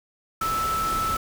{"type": "tone in noise", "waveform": "sine", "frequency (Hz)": 1316, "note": "E6", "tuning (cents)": -3, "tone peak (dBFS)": -23, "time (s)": [0.41, 1.17], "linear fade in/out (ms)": 5, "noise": "pink", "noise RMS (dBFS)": -32, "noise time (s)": [0.41, 1.17], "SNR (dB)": 6, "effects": []}